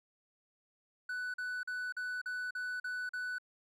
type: tone bursts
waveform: triangle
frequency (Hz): 1490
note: F#6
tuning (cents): +12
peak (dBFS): -34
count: 8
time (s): 1.09-3.384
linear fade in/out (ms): 5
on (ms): 250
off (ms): 42
effects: none